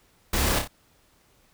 pink noise with echo, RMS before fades -25 dBFS, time 0.33-0.59 s, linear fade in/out 5 ms, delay 29 ms, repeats 3, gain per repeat -5 dB, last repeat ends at 0.677 s, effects pink hiss -62 dBFS RMS until 1.53 s

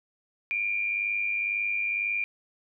sine tone pair together, 2298 / 2400 Hz, D7 / D7, -38 / +37 cents, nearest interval minor second, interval 75 cents, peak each -35 / -26 dBFS, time 0.51-2.24 s, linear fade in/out 0 ms, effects none

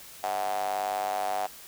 square tone with high-pass filter, 49.39 Hz, G1, 14 cents sharp, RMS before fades -30 dBFS, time 0.23-1.47 s, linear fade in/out 10 ms, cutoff 720 Hz, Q 9, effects white hiss -47 dBFS RMS until 1.67 s

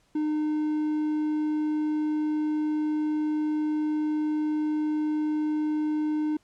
triangle tone, 304.8 Hz, D#4, 36 cents flat, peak -22 dBFS, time 0.15-6.37 s, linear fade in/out 5 ms, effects pink hiss -66 dBFS RMS until 6.43 s + low-pass 9000 Hz 12 dB/octave

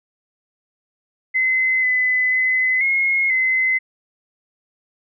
sine tone with pitch steps, 2047 / 2012 / 2028 / 2158 / 2048 Hz, C7 / B6 / B6 / C#7 / C7, -38 / +32 / +45 / -47 / -38 cents, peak -15 dBFS, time 1.34-3.79 s, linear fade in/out 20 ms, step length 490 ms, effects none

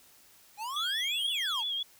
square exponential two-way sweep, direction up then down, 801 to 3404 to 801 Hz, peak -35 dBFS, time 0.57-1.64 s, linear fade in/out 50 ms, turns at 1.28 s
sine tone with vibrato, 3319 Hz, G#7, 2 cents flat, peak -30 dBFS, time 0.76-1.83 s, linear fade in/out 5 ms, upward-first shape sine, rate 5.8 Hz, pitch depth 61 cents each way
effects white hiss -59 dBFS RMS until 1.99 s

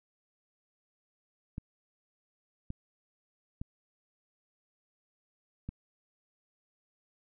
clicks, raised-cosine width 5 ms, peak -25 dBFS, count 4, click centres 1.581 / 2.704 / 3.615 / 5.69 s, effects none

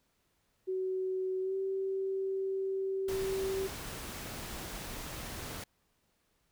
sine tone with pitch glide, 375 to 385.1 Hz, F#4 to G4, +23 to -31 cents, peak -31 dBFS, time 0.67-3.68 s, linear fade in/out 20 ms, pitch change +46 cents, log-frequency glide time 1.41-1.55 s
pink noise, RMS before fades -42 dBFS, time 3.08-5.64 s, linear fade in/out 5 ms
effects pink hiss -75 dBFS RMS until 6.51 s

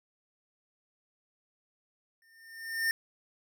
square tone with exponential growth, 1812 Hz, A#6, 50 cents flat, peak -25 dBFS, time 2.22-2.91 s, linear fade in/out 1 ms, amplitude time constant 150 ms, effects none

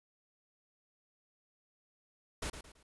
pink noise with echo, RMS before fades -38 dBFS, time 2.42-2.5 s, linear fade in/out 5 ms, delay 110 ms, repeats 3, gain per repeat -9 dB, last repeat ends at 2.83 s, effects resampled to 24000 Hz

